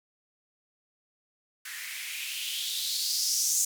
violet noise with band-pass filter sweep, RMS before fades -31 dBFS, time 1.65-3.65 s, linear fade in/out 5 ms, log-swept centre 1700 to 6800 Hz, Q 4, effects none

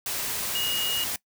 sine tone in noise, 2873 Hz, F7, 48 cents sharp, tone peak -26 dBFS, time 0.55-1.04 s, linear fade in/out 2 ms, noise white, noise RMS -30 dBFS, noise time 0.06-1.16 s, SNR +1 dB, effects noise-tail reverb RT60 0.1 s tail -21 dB re dry

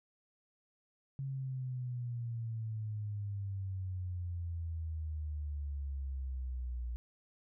sine exponential sweep, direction down, 137.2 to 59.4 Hz, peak -36 dBFS, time 1.19-6.96 s, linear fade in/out 0 ms, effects none

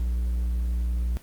triangle tone, 59.6 Hz, A#1, 39 cents sharp, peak -21 dBFS, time 0-1.17 s, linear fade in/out 0 ms, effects pink hiss -52 dBFS RMS until 1.22 s + Opus 24 kbps

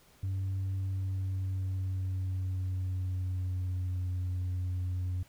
sine tone with pitch glide, 95.8 to 90.95 Hz, G2 to F#2, -39 to -29 cents, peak -28 dBFS, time 0.23-5.23 s, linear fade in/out 5 ms, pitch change -90 cents, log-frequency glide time 0.72-4.09 s, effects tanh soft clip ceiling -29 dBFS + pink hiss -62 dBFS RMS until 5.28 s

